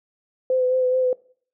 sine tone with vibrato, 510 Hz, C5, 44 cents flat, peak -17 dBFS, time 0.5-1.13 s, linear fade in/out 2 ms, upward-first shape sine, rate 4.7 Hz, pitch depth 23 cents each way, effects noise-tail reverb RT60 0.5 s tail -21 dB re dry

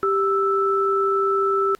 sine tone pair together, 392.9 / 1319 Hz, G4 / E6, +4 / +1 cents, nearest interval octave + major sixth, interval 2097 cents, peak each -20 dBFS, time 0.03-1.75 s, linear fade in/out 0 ms, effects pink hiss -57 dBFS RMS until 1.79 s + AAC 48 kbps

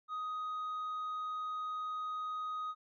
sine tone with tanh clipping, 1251 Hz, D#6, 9 cents sharp, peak -37 dBFS, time 0.08-2.75 s, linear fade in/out 50 ms, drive 2 dB, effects none

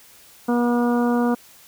harmonic tone, 240.5 Hz, B3, 46 cents flat, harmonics 1 / 2 / 3 / 4 / 5 / 6, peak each -18 / -24 / -28 / -30 / -32 / -34 dBFS, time 0.48-1.35 s, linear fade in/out 10 ms, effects white hiss -49 dBFS RMS until 1.67 s

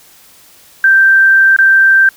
sine tone with dropouts, 1568 Hz, G6, in tune, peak -4 dBFS, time 0.84-2.09 s, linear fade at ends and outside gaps 2 ms, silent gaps 1.564-1.587 s, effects white hiss -43 dBFS RMS until 2.16 s

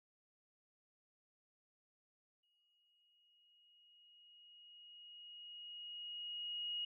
sine tone with exponential growth, 2884 Hz, F#7, 45 cents flat, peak -38 dBFS, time 2.43-6.85 s, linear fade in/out 5 ms, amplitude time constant 960 ms, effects none

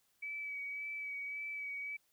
sine tone with vibrato, 2285 Hz, D7, 48 cents flat, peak -39 dBFS, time 0.22-1.97 s, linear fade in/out 10 ms, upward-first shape sine, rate 1.8 Hz, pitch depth 22 cents each way, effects white hiss -75 dBFS RMS until 2.12 s

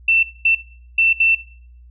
sine tone bursts at uneven times, 2681 Hz, E7, 29 cents sharp, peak -11 dBFS, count 4, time 0.08-0.23 / 0.45-0.55 / 0.98-1.13 / 1.2-1.35 s, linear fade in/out 5 ms, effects noise-tail reverb RT60 0.6 s tail -21 dB re dry + added 60 Hz sine -41 dBFS peak until 1.9 s

